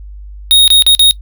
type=tone with dropouts; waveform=square; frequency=3738 Hz; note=A#7; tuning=4 cents sharp; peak=-4 dBFS; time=0.51-1.11 s; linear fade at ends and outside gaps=0 ms; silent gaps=0.678-0.703 / 0.823-0.865 / 0.95-0.994 s; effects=noise-tail reverb RT60 0.1 s tail -21 dB re dry + added 50 Hz sine -27 dBFS peak until 1.21 s